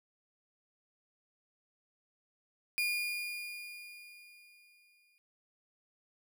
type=tone with exponential decay; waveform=35% pulse; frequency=2427 Hz; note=D#7; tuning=44 cents flat; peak=-27 dBFS; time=2.78-5.18 s; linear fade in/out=0 ms; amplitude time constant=520 ms; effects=none